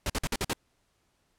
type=noise bursts; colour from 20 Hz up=pink; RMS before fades=-29 dBFS; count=6; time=0.06-0.533 s; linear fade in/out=2 ms; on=38 ms; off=49 ms; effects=pink hiss -72 dBFS RMS until 1.38 s + low-pass 11000 Hz 12 dB/octave